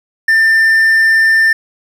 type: tone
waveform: triangle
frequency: 1791 Hz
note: A6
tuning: 30 cents sharp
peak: -5 dBFS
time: 0.28-1.53 s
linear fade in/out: 5 ms
effects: 7-bit